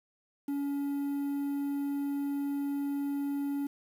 triangle tone with quantisation, 282.6 Hz, C#4, 34 cents sharp, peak -28 dBFS, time 0.48-3.67 s, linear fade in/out 5 ms, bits 9, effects none

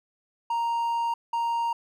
triangle tone pair in turn, 932 / 932 Hz, A#5 / A#5, -1 / -1 cents, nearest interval unison, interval 0 cents, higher neither, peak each -22 dBFS, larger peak neither, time 0.5-1.14 / 1.33-1.73 s, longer first, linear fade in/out 5 ms, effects none

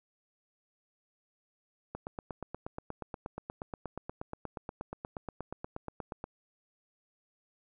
click train, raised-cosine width 1 ms, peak -24 dBFS, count 37, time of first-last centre 1.95-6.241 s, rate 8.39 Hz, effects none

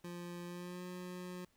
25% pulse tone with pitch glide, 174.61 to 180.35 Hz, F3 to F#3, 0 to -44 cents, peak -40 dBFS, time 0.04-1.45 s, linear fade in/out 5 ms, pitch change +56 cents, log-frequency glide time 0.45-0.84 s, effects pink hiss -74 dBFS RMS until 1.56 s

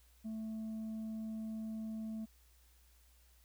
sine tone with tanh clipping, 220 Hz, A3, in tune, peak -40 dBFS, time 0.24-2.26 s, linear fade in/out 20 ms, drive 3 dB, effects added 60 Hz sine -64 dBFS peak until 3.44 s + white hiss -70 dBFS RMS until 3.44 s

